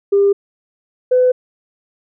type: tone pair in turn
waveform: sine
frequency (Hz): 400 / 504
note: G4 / B4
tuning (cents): +35 / +35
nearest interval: major third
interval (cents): 400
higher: second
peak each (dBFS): -8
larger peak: neither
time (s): 0.12-0.33 / 1.11-1.32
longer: neither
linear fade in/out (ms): 10
effects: tanh soft clip ceiling -4 dBFS